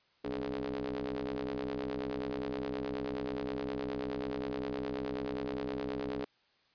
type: ring-modulated tone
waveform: sawtooth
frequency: 65.41 Hz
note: C2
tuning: in tune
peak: -28 dBFS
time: 0.24-6.25 s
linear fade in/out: 10 ms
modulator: 355 Hz
effects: white hiss -70 dBFS RMS until 6.74 s + resampled to 11025 Hz